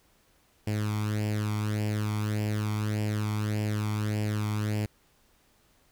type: tone with flanger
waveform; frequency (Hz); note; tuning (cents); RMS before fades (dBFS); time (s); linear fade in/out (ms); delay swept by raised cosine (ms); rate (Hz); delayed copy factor
sawtooth; 105.9; G#2; +34; -29; 0.67-4.86; 5; 0.39 to 0.9; 1.7; +0.7
effects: pink hiss -65 dBFS RMS until 5.91 s